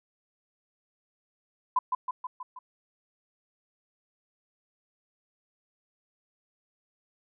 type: tone with echo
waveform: sine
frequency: 1007 Hz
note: B5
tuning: 33 cents sharp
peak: -20 dBFS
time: 1.76-1.79 s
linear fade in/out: 5 ms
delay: 160 ms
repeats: 5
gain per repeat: -4 dB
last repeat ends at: 2.59 s
effects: none